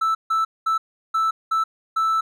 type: tone bursts at uneven times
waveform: triangle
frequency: 1318.5 Hz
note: E6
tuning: in tune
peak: -15 dBFS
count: 6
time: 0.01-0.15 / 0.3-0.45 / 0.66-0.78 / 1.14-1.31 / 1.51-1.64 / 1.96-2.21 s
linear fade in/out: 10 ms
effects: tanh soft clip ceiling -11 dBFS